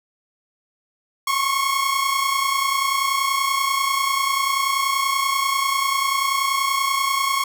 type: tone pair together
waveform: sawtooth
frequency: 1078.4 / 1108.7 Hz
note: C#6 / C#6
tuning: -48 / 0 cents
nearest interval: unison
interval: 48 cents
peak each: -18 dBFS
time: 1.27-7.44 s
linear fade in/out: 5 ms
effects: none